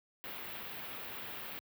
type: band-stop noise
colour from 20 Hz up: white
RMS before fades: -44 dBFS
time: 0.24-1.59 s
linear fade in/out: 0 ms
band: 3400 to 16000 Hz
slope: 24 dB/octave
effects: high-pass 80 Hz 12 dB/octave